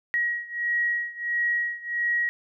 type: beating tone pair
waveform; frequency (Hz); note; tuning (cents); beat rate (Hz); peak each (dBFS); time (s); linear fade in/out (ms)
sine; 1901 / 1902.5; A#6 / A#6; +33 / +35; 1.5; -26 / -28; 0.14-2.29; 0
effects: none